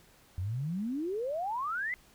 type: exponential sweep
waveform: sine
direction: up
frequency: 85.7 to 2077 Hz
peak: -31 dBFS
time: 0.38-1.94 s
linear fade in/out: 0 ms
effects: pink hiss -61 dBFS RMS until 2.14 s